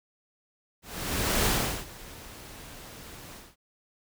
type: noise with ADSR envelope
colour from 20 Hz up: pink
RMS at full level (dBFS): -24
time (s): 0.82-3.56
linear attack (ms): 640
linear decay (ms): 390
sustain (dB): -21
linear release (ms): 200
effects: none